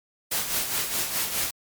white noise with tremolo, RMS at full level -25 dBFS, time 0.31-1.51 s, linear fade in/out 10 ms, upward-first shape sine, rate 4.8 Hz, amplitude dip 55%, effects MP3 96 kbps

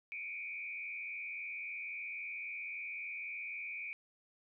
sine tone with frequency modulation, 2357 Hz, D7, 6 cents sharp, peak -40 dBFS, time 0.12-3.93 s, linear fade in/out 0 ms, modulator 83.7 Hz, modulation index 1.5, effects none

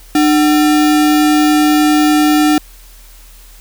sine tone with sample-and-hold, 301.7 Hz, D4, 47 cents sharp, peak -7 dBFS, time 0.15-2.58 s, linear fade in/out 2 ms, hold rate 1050 Hz, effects added 40 Hz sine -37 dBFS peak until 3.6 s + white hiss -43 dBFS RMS until 3.6 s

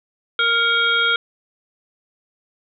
harmonic tone with a mistuned harmonic, 466.2 Hz, A#4, in tune, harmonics 1 / 3 / 5 / 7 / 8, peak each -29 / -17 / -25 / -20 / -29 dBFS, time 0.39-1.16 s, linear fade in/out 2 ms, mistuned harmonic 5, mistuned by -56 cents, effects none

